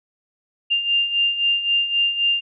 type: beating tone pair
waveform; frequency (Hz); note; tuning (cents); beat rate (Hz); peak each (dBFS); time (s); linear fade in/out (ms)
sine; 2794 / 2797.8; F7 / F7; 0 / +2; 3.8; -24 / -18; 0.7-2.41; 20
effects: none